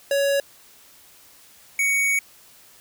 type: tone pair in turn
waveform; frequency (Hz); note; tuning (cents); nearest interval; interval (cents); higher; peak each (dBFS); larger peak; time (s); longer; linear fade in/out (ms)
square; 559 / 2236; C#5 / C#7; +14 / +14; 2 octaves; 2400; second; -19; neither; 0.11-0.4 / 1.79-2.19; second; 2
effects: white hiss -51 dBFS RMS until 2.8 s